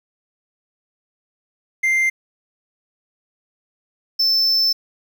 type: tone pair in turn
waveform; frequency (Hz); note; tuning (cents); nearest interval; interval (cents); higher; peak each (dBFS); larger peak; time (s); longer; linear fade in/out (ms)
triangle; 2093 / 5292; C7 / E8; 0 / +6; octave + major third; 1606; second; -13; neither; 1.83-2.1 / 4.19-4.73; second; 10
effects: 8-bit